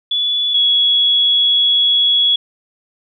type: tone pair in turn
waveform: sine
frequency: 3429 / 3358 Hz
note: A7 / G#7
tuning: -45 / +18 cents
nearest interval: unison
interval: 37 cents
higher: first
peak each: -14 / -10 dBFS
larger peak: second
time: 0.11-0.54 / 0.54-2.36 s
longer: second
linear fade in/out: 5 ms
effects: none